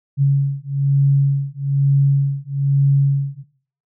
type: beating tone pair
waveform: sine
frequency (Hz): 138.6 / 139.7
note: C#3 / C#3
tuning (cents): 0 / +14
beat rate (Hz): 1.1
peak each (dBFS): -16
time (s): 0.17-3.44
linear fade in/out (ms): 50
effects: noise-tail reverb RT60 0.5 s tail -18 dB re dry